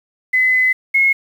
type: tone pair in turn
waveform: sine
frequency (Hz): 2024 / 2168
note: B6 / C#7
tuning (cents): +42 / -39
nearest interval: minor second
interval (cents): 119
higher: second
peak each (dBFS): -11 / -10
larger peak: second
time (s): 0.33-0.73 / 0.94-1.13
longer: first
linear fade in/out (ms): 10
effects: 7-bit